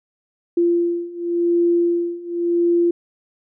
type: beating tone pair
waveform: sine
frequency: 343.7 / 344.61 Hz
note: F4 / F4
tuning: -28 / -23 cents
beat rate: 0.91 Hz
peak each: -20 / -18 dBFS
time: 0.57-2.91 s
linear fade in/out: 5 ms
effects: none